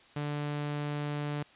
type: tone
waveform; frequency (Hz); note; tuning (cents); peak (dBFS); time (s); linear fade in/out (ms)
sawtooth; 146.83; D3; 0; -28; 0.16-1.43; 5
effects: white hiss -58 dBFS RMS until 1.55 s + resampled to 8000 Hz